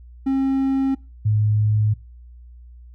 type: tone pair in turn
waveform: triangle / sine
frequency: 268.8 / 106.47 Hz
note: C4 / G#2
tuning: +47 / +44 cents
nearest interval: octave + major third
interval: 1603 cents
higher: first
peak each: -15 dBFS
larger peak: neither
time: 0.26-0.95 / 1.25-1.94 s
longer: neither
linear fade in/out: 10 ms
effects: noise-tail reverb RT60 0.3 s tail -24 dB re dry + added 60 Hz sine -40 dBFS peak until 2.94 s